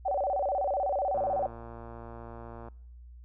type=tone with vibrato; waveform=sine; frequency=659.3 Hz; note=E5; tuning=in tune; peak=-26 dBFS; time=0.05-1.47 s; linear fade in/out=10 ms; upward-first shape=square; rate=16 Hz; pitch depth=250 cents each way
type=click train; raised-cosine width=1 ms; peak=-31 dBFS; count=179; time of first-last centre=1.15-2.684 s; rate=116 Hz
effects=noise-tail reverb RT60 0.8 s tail -24 dB re dry + added 60 Hz sine -46 dBFS peak until 3.24 s